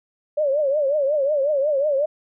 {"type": "tone with vibrato", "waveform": "sine", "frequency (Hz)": 574, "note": "D5", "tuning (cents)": -40, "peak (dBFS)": -17, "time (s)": [0.37, 2.06], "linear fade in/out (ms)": 10, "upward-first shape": "triangle", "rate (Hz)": 5.5, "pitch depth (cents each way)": 150, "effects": []}